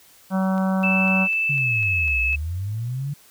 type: harmonic tone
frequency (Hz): 189.6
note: F#3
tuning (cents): +43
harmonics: 1 / 3 / 4 / 5 / 6 / 7 / 8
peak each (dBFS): -19 / -29 / -31 / -33 / -35 / -36 / -37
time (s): 0.3-1.28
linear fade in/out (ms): 50
type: click train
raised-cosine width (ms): 0.2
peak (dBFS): -26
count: 8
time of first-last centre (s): 0.58-2.33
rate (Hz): 4
type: tone with pitch glide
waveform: sine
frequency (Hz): 2637 to 2595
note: E7 to E7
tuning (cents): 0 to -28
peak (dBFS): -19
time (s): 0.83-2.36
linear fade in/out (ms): 10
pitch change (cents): -28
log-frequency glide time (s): 1.55-1.75
type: linear two-way sweep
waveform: sine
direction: down then up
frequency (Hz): 146.83 to 56.6 to 146.83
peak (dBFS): -24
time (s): 1.49-3.14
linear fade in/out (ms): 10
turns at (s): 2.21
effects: white hiss -52 dBFS RMS until 3.3 s